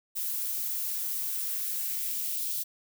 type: noise with high-pass filter sweep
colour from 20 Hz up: violet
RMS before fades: -32 dBFS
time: 0.15-2.64 s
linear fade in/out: 20 ms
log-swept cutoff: 340 to 3600 Hz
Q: 1.5
effects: none